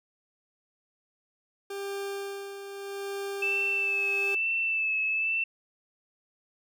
40% pulse tone with tremolo, 397.3 Hz, G4, 23 cents sharp, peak -31 dBFS, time 1.7-4.35 s, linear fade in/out 5 ms, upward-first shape sine, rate 0.81 Hz, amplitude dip 55%
sine tone with vibrato, 2637 Hz, E7, in tune, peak -25 dBFS, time 3.42-5.44 s, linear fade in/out 5 ms, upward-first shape sine, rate 1.1 Hz, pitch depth 31 cents each way
effects none

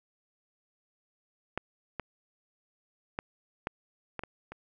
clicks, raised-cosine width 0.5 ms, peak -16 / -19 / -17 / -16 / -20 / -23 / -27 dBFS, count 7, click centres 1.576 / 1.997 / 3.189 / 3.671 / 4.193 / 4.236 / 4.52 s, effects none

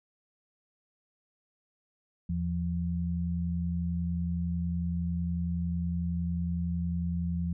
sine tone pair together, 81.6 / 172.51 Hz, E2 / F3, -17 / -21 cents, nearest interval octave + minor second, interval 1296 cents, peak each -32 / -30 dBFS, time 2.29-7.53 s, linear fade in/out 5 ms, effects none

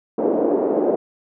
white band-pass noise, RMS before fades -19 dBFS, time 0.18-0.96 s, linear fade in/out 5 ms, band 280 to 540 Hz, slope 24 dB/octave, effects none

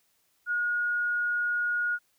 sine tone, 1441 Hz, F#6, 46 cents flat, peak -25 dBFS, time 0.46-1.99 s, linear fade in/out 50 ms, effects white hiss -70 dBFS RMS until 2.18 s

